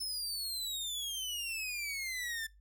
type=exponential sweep; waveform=sawtooth; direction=down; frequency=5274 to 1760 Hz; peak=-33 dBFS; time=0-2.47 s; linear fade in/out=10 ms; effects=noise-tail reverb RT60 0.2 s tail -20 dB re dry + added 50 Hz sine -58 dBFS peak until 2.6 s